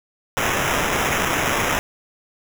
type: noise with sample-and-hold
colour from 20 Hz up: blue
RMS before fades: -21 dBFS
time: 0.37-1.79 s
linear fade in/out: 0 ms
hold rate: 4410 Hz
effects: none